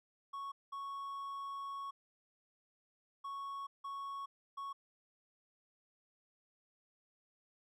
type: tone bursts at uneven times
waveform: triangle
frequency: 1108 Hz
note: C#6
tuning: 1 cent flat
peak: -39 dBFS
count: 5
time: 0.33-0.52 / 0.72-1.91 / 3.24-3.67 / 3.84-4.26 / 4.57-4.73 s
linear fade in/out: 10 ms
effects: none

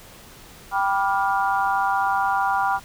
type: chord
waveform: sine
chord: G dominant seventh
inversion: none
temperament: just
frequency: 784 / 980 / 1176 / 1411.2 Hz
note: G5 / B5 / D6 / F6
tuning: 0 / -14 / +2 / +18 cents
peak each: -22 / -24 / -27 / -26 dBFS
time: 0.71-2.8 s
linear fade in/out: 50 ms
effects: pink hiss -45 dBFS RMS until 2.84 s

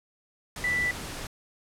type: tone in noise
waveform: sine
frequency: 1975.5 Hz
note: B6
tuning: in tune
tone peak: -24 dBFS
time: 0.64-0.91 s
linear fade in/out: 2 ms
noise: pink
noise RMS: -37 dBFS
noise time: 0.56-1.27 s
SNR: +10 dB
effects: low-pass 11000 Hz 12 dB/octave

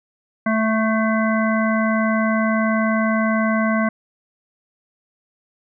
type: harmonic tone with a mistuned harmonic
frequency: 220 Hz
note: A3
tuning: in tune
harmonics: 1 / 3 / 5 / 7 / 9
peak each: -18 / -23 / -25 / -26 / -28 dBFS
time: 0.46-3.89 s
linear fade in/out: 5 ms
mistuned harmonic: 9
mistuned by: +34 cents
effects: none

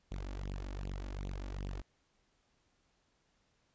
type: tone with flanger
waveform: sawtooth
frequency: 47.76 Hz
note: G1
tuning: 44 cents flat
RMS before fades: -41 dBFS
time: 0.11-1.82 s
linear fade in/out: 10 ms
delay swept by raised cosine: 0.28 to 3.58 ms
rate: 2.6 Hz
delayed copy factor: +0.9
effects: pink hiss -75 dBFS RMS until 3.74 s + resampled to 16000 Hz

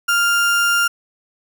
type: tone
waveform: 35% pulse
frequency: 1399 Hz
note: F6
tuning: 3 cents sharp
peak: -12 dBFS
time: 0.08-0.88 s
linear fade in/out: 10 ms
effects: none

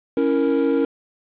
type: chord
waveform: triangle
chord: A# diminished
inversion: first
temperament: equal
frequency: 277.2 / 329.6 / 466.2 Hz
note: C#4 / E4 / A#4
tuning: 0 / 0 / 0 cents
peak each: -18 / -21 / -18 dBFS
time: 0.17-0.85 s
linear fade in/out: 2 ms
effects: resampled to 8000 Hz + 7-bit

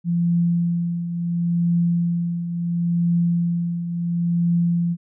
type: tone with tremolo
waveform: sine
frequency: 171.5 Hz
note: F3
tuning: 31 cents flat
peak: -15 dBFS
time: 0.04-4.97 s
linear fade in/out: 50 ms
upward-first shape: triangle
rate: 0.72 Hz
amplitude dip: 65%
effects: none

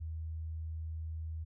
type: tone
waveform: sine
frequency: 80 Hz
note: D#2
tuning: 49 cents sharp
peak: -37 dBFS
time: 0-1.45 s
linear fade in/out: 20 ms
effects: none

